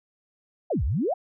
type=exponential two-way sweep; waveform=sine; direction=down then up; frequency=800 to 55 to 800 Hz; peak=-22 dBFS; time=0.7-1.14 s; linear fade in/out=10 ms; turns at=0.84 s; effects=none